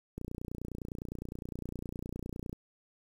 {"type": "click train", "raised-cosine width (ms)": 3, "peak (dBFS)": -26, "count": 71, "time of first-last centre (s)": [0.18, 2.529], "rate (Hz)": 29.8, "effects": ["9-bit"]}